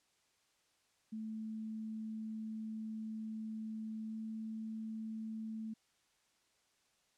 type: tone with pitch glide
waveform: sine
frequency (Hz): 219.1 to 220.4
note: A3 to A3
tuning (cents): -7 to +3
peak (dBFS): -40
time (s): 1.12-5.74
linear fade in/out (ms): 10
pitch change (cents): +10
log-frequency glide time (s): 4.07-4.15
effects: white hiss -75 dBFS RMS until 7.17 s + low-pass 8000 Hz 12 dB/octave